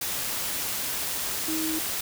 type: tone in noise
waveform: sine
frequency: 317.5 Hz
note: D#4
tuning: 35 cents sharp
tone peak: -28 dBFS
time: 1.48-1.79 s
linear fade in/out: 5 ms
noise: white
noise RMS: -30 dBFS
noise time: 0.01-2.01 s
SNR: -1 dB
effects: none